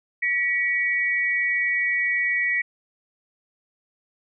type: tone pair together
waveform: sine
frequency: 1935.4 / 2254 Hz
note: B6 / C#7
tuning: -36 / +28 cents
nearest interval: minor third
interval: 264 cents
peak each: -22 / -24 dBFS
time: 0.22-2.62 s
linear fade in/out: 10 ms
effects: none